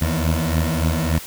20% pulse beating tone pair, 78.9 / 82.4 Hz, D#2 / E2, +25 / 0 cents, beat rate 3.5 Hz, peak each -16 dBFS, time 0.01-1.19 s, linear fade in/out 10 ms, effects white hiss -36 dBFS RMS until 1.26 s

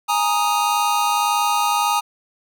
square chord, Ab suspended second, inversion none, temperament equal, 830.6 / 932.3 / 1244.5 Hz, Ab5 / Bb5 / Eb6, 0 / 0 / 0 cents, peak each -22 dBFS, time 0.08-2.01 s, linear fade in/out 20 ms, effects none

